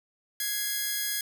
5% pulse tone pair together, 1661.2 / 2093 Hz, G#6 / C7, 0 / 0 cents, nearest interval major third, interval 400 cents, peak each -18 / -25 dBFS, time 0.4-1.21 s, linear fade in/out 2 ms, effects none

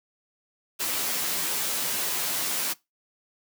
white noise with comb filter, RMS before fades -28 dBFS, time 0.79-2.74 s, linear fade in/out 20 ms, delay 12 ms, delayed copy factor +0.7, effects noise-tail reverb RT60 0.2 s tail -21 dB re dry + high-pass 150 Hz 12 dB/octave

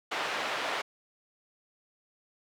pink band-pass noise, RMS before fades -33 dBFS, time 0.11-0.82 s, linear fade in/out 10 ms, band 620 to 3100 Hz, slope 12 dB/octave, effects none

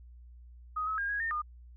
sine tone with pitch steps, 1252 / 1287 / 1615 / 1654 / 1820 / 1217 Hz, D#6 / E6 / G#6 / G#6 / A#6 / D#6, +10 / -42 / -49 / -8 / -42 / -39 cents, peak -30 dBFS, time 0.76-1.42 s, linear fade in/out 10 ms, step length 110 ms, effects added 60 Hz sine -49 dBFS peak until 1.76 s

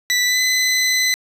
20% pulse tone with pitch glide, 1975.5 to 2017 Hz, B6 to B6, 0 to +36 cents, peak -10 dBFS, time 0.1-1.14 s, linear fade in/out 0 ms, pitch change +36 cents, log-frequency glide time 0.25-0.41 s, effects resampled to 32000 Hz + 8-bit

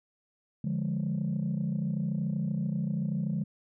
sine chord, D diminished, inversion none, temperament equal, 146.83 / 174.61 / 207.7 Hz, D3 / F3 / Ab3, 0 / 0 / 0 cents, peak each -31 dBFS, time 0.64-3.44 s, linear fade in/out 5 ms, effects tanh soft clip ceiling -23 dBFS

